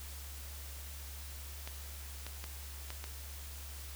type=clicks; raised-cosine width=0.2 ms; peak=-25 dBFS; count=5; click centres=1.675 / 2.266 / 2.441 / 2.904 / 3.041 s; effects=added 70 Hz sine -45 dBFS peak until 3.95 s + white hiss -50 dBFS RMS until 3.95 s